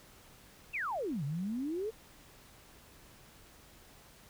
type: exponential two-way sweep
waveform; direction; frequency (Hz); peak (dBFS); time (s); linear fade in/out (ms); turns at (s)
sine; down then up; 2794 to 134.2 to 459.9; -33; 0.73-1.91; 20; 1.24
effects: pink hiss -58 dBFS RMS until 4.29 s